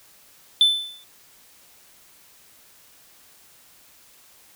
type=tone with exponential decay; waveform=triangle; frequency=3520 Hz; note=A7; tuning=in tune; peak=-8 dBFS; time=0.61-1.04 s; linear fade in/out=1 ms; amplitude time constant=93 ms; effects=tanh soft clip ceiling -5 dBFS + white hiss -53 dBFS RMS until 4.55 s